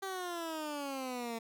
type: exponential sweep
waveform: 15% pulse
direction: down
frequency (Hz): 392 to 225.7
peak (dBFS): -31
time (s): 0.02-1.39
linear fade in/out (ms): 10
effects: none